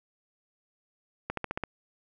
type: accelerating click train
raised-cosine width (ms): 0.5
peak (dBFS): -16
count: 6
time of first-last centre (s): 1.3-1.637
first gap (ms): 73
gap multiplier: 0.96
effects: none